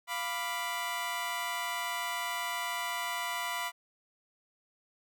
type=chord; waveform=20% pulse; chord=B diminished; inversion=second; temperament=equal; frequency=698.5 / 987.8 / 1174.7 Hz; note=F5 / B5 / D6; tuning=0 / 0 / 0 cents; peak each=-34 / -30 / -35 dBFS; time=0.07-3.72 s; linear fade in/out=50 ms; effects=none